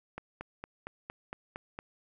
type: click train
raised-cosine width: 0.5 ms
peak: -24 dBFS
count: 8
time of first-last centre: 0.18-1.789 s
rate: 4.35 Hz
effects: none